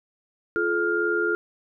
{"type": "tone cluster", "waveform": "sine", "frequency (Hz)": [346.8, 429.6, 1406], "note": ["F4", "A4", "F6"], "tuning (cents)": [-12, -41, 11], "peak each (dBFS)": [-26, -26, -24], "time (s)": [0.56, 1.35], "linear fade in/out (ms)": 0, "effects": []}